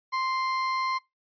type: tone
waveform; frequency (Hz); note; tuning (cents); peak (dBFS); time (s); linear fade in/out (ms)
35% pulse; 1046.5; C6; 0; -24; 0.12-0.99; 20
effects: noise-tail reverb RT60 0.2 s tail -22 dB re dry + resampled to 11025 Hz